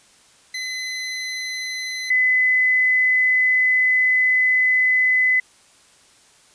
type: tone pair in turn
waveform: 25% pulse / sine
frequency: 2028 / 2016 Hz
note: B6 / B6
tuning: +45 / +35 cents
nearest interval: unison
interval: 10 cents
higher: first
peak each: -22 / -14 dBFS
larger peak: second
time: 0.54-2.1 / 2.1-5.4 s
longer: second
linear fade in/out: 5 ms
effects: white hiss -53 dBFS RMS until 6.54 s + resampled to 22050 Hz